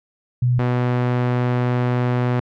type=tone pair in turn; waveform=sine / sawtooth; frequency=123.47 / 123.47 Hz; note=B2 / B2; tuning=0 / 0 cents; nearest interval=unison; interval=0 cents; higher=neither; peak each=-14 / -13 dBFS; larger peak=second; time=0.42-0.59 / 0.59-2.4 s; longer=second; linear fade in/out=5 ms; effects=low-pass 2000 Hz 12 dB/octave